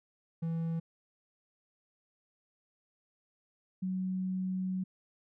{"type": "tone pair in turn", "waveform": ["triangle", "sine"], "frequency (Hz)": [164.81, 186.34], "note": ["E3", "F#3"], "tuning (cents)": [0, 13], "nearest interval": "major second", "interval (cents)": 213, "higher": "second", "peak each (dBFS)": [-29, -31], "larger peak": "first", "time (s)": [[0.42, 0.8], [3.82, 4.84]], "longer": "second", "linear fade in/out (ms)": 10, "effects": []}